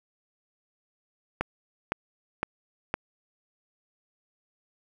click train, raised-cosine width 0.5 ms, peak -11 dBFS, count 4, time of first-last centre 1.41-2.941 s, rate 1.96 Hz, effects 7-bit

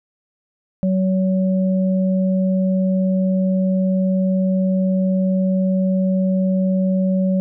sine tone pair together, 188.1 / 563.7 Hz, F#3 / C#5, +29 / +29 cents, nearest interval octave + perfect fifth, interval 1900 cents, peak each -15 / -24 dBFS, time 0.83-7.4 s, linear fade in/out 0 ms, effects none

